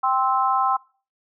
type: chord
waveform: sine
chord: C major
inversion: second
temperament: just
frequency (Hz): 784.9 / 1046.5 / 1308.1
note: G5 / C6 / E6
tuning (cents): +2 / 0 / -14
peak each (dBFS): -22 / -21 / -23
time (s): 0.03-0.77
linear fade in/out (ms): 10
effects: noise-tail reverb RT60 0.4 s tail -23 dB re dry